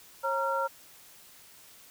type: tone cluster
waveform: sine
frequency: 543 / 933 / 1373 Hz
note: C#5 / A#5 / F6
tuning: -36 / +1 / -30 cents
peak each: -31 dBFS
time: 0.23-0.68 s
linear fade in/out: 20 ms
effects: white hiss -54 dBFS RMS until 1.9 s